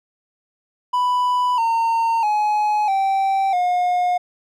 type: tone with pitch steps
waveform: triangle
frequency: 991 / 914 / 843 / 777.5 / 717.1 Hz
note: B5 / A#5 / G#5 / G5 / F5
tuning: +6 / -34 / +26 / -14 / +46 cents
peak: -14 dBFS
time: 0.93-4.18 s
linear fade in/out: 10 ms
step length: 650 ms
effects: none